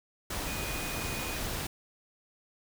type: tone in noise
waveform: sine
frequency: 2474 Hz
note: D#7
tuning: 10 cents flat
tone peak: -41 dBFS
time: 0.47-1.37 s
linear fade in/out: 5 ms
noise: pink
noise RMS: -35 dBFS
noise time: 0.3-1.67 s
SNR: -9 dB
effects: none